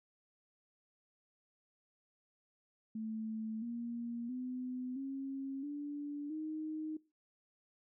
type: tone with pitch steps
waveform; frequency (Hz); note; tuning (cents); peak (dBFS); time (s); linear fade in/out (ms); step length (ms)
sine; 220 / 235.8 / 252.7 / 270.9 / 290.3 / 311.1; A3 / A#3 / B3 / C#4 / D4 / D#4; 0 / +20 / +40 / -40 / -20 / 0; -38; 2.95-6.97; 5; 670
effects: noise-tail reverb RT60 0.3 s tail -21 dB re dry